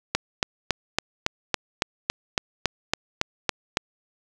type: click train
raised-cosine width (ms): 0.2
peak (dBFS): -3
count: 14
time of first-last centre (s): 0.15-3.771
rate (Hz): 3.59
effects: none